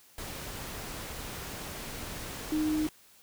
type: tone in noise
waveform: sine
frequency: 308.2 Hz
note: D#4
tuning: 16 cents flat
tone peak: -26 dBFS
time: 2.52-2.87 s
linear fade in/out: 2 ms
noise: pink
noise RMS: -40 dBFS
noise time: 0.18-2.89 s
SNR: +11 dB
effects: white hiss -59 dBFS RMS until 3.22 s